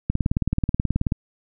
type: click train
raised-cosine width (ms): 5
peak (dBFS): -8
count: 20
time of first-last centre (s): 0.1-1.122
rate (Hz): 18.6
effects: none